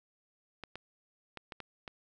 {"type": "clicks", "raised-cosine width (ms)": 0.3, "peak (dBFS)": -26, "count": 6, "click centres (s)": [0.637, 0.756, 1.373, 1.522, 1.603, 1.878], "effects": []}